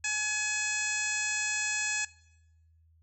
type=harmonic tone; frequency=848 Hz; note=G#5; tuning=36 cents sharp; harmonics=1 / 2 / 3 / 4 / 5 / 6 / 7 / 8 / 9; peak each=-45 / -34 / -33 / -44 / -44 / -43 / -41 / -38 / -36 dBFS; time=0.04-2.05 s; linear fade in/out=5 ms; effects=noise-tail reverb RT60 0.9 s tail -20 dB re dry + added 81 Hz sine -60 dBFS peak until 3.02 s